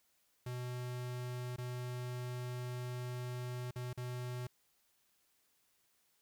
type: tone with dropouts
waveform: square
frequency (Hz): 124.1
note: B2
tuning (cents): +9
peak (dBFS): -40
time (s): 0.46-4.47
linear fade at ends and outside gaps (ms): 5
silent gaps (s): 1.562-1.582 / 3.71-3.758 / 3.931-3.974
effects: white hiss -75 dBFS RMS until 6.21 s